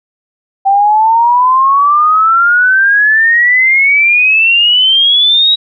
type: exponential sweep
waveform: sine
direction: up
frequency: 776 to 3855 Hz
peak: -5 dBFS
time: 0.65-5.56 s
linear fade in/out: 20 ms
effects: none